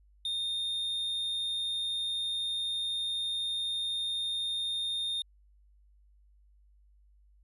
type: tone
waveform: triangle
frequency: 3656 Hz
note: A#7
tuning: 34 cents flat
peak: -29 dBFS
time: 0.25-5.22 s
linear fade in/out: 2 ms
effects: added 50 Hz sine -59 dBFS peak until 7.43 s + resampled to 32000 Hz